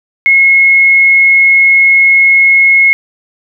sine tone, 2170 Hz, C#7, 37 cents flat, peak -3 dBFS, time 0.26-2.93 s, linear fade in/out 0 ms, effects none

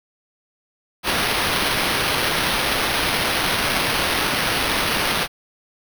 white noise with sample-and-hold, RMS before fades -21 dBFS, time 1.03-5.28 s, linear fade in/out 50 ms, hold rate 7350 Hz, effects none

